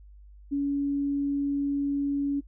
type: tone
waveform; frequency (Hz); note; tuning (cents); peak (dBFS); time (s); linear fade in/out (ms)
sine; 282.3; C#4; +32; -24; 0.51-2.41; 20
effects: noise-tail reverb RT60 0.1 s tail -23 dB re dry + added 50 Hz sine -47 dBFS peak until 2.47 s